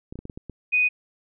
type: clicks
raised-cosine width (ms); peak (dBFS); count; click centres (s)
3; -23; 7; 0.125 / 0.156 / 0.19 / 0.254 / 0.298 / 0.375 / 0.497
type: tone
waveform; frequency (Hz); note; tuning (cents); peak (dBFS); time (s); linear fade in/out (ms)
sine; 2489; D#7; 0; -17; 0.72-0.89; 20
effects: none